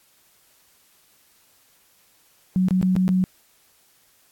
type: tone with dropouts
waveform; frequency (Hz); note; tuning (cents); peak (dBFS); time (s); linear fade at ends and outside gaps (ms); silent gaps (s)
sine; 185.2; F#3; +2; -16; 2.56-3.24; 0; 2.685-2.708 / 2.814-2.828 / 2.954-2.964 / 3.08-3.09
effects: white hiss -59 dBFS RMS until 4.31 s + AAC 64 kbps